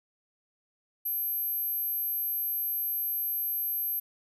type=tone; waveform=sine; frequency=12450 Hz; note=G9; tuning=13 cents flat; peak=-28 dBFS; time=1.05-4 s; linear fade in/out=10 ms; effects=none